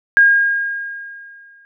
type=tone with exponential decay; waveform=sine; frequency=1623 Hz; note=G#6; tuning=40 cents flat; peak=-5 dBFS; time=0.17-1.65 s; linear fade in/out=0 ms; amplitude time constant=320 ms; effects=none